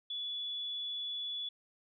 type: tone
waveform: sine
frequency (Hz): 3426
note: A7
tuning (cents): -47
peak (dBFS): -36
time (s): 0.1-1.49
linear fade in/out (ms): 5
effects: none